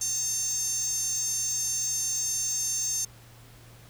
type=tone with high-pass filter; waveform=sawtooth; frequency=903 Hz; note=A5; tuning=45 cents sharp; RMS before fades=-29 dBFS; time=0.01-3.05 s; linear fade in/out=5 ms; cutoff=6500 Hz; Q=8.8; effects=added 117 Hz sine -51 dBFS peak until 3.89 s + pink hiss -54 dBFS RMS until 3.89 s